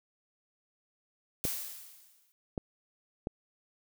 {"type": "noise with exponential decay", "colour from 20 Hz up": "blue", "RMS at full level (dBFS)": -32, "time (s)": [1.44, 2.32], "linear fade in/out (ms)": 0, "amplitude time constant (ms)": 190}
{"type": "clicks", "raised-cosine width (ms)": 2, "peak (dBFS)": -20, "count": 3, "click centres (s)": [1.452, 2.578, 3.271]}
{"effects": []}